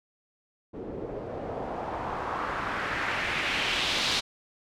white noise with low-pass filter sweep, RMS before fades -31 dBFS, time 0.73-4.21 s, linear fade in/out 20 ms, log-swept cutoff 360 to 4200 Hz, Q 1.9, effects none

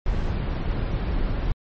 brown noise, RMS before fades -24 dBFS, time 0.06-1.52 s, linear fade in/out 2 ms, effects low-pass 4000 Hz 12 dB/octave + MP3 32 kbps

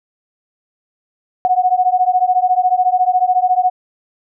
sine beating tone pair, 727 / 741 Hz, F#5 / F#5, -31 / +2 cents, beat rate 14 Hz, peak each -14 dBFS, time 1.45-3.7 s, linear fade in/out 0 ms, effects none

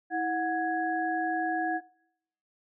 sine tone cluster, 324.4 / 733 / 1665 Hz, E4 / F#5 / G#6, -28 / -16 / +4 cents, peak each -32 / -29 / -33 dBFS, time 0.1-1.81 s, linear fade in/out 50 ms, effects noise-tail reverb RT60 0.8 s tail -23 dB re dry

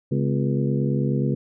harmonic tone with a mistuned harmonic, 69.3 Hz, C#2, in tune, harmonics 2 / 3 / 4 / 5 / 6 / 7, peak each -22 / -26 / -28 / -30 / -32 / -33 dBFS, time 0.11-1.35 s, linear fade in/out 10 ms, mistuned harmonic 4, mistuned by -140 cents, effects none

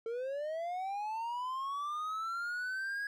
triangle linear sweep, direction up, 446.6 to 1661.2 Hz, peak -33 dBFS, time 0.06-3.07 s, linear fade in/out 2 ms, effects none

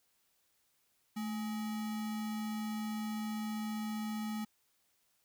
sine tone with sample-and-hold, 217.4 Hz, A3, 21 cents flat, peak -35 dBFS, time 1.16-4.45 s, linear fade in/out 10 ms, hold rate 1050 Hz, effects white hiss -75 dBFS RMS until 5.24 s

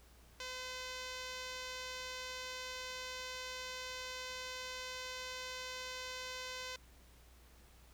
5% pulse tone with low-pass filter, 510 Hz, C5, 44 cents flat, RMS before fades -45 dBFS, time 0.4-6.76 s, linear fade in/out 2 ms, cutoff 10000 Hz, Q 0.53, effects added 60 Hz sine -61 dBFS peak until 7.93 s + pink hiss -65 dBFS RMS until 7.93 s

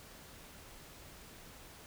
silence, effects pink hiss -54 dBFS RMS until 1.86 s

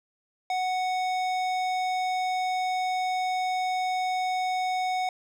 sine tone with hard clipping, 740 Hz, F#5, in tune, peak -27 dBFS, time 0.5-5.09 s, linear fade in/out 2 ms, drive 14 dB, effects none

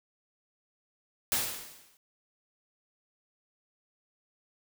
white noise with exponential decay, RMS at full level -26 dBFS, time 1.32-1.97 s, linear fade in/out 1 ms, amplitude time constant 140 ms, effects none

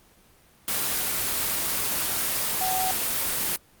sine tone in noise, 750 Hz, F#5, 23 cents sharp, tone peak -25 dBFS, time 2.61-2.91 s, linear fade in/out 0 ms, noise white, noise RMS -26 dBFS, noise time 0.68-3.56 s, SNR -2 dB, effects pink hiss -57 dBFS RMS until 3.8 s + Opus 24 kbps

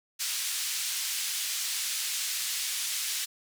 white band-pass noise, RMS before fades -32 dBFS, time 0.19-3.26 s, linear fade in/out 20 ms, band 2400 to 9000 Hz, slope 12 dB/octave, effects none

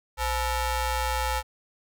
sawtooth ring-modulated tone, 460 Hz, A#4, 23 cents flat, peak -18 dBFS, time 0.17-1.43 s, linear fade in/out 50 ms, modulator 400 Hz, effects none

